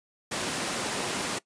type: high-pass noise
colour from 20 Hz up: pink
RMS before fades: -31 dBFS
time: 0.31-1.39 s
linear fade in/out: 10 ms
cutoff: 200 Hz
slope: 12 dB/octave
effects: noise-tail reverb RT60 0.1 s tail -20 dB re dry + resampled to 22050 Hz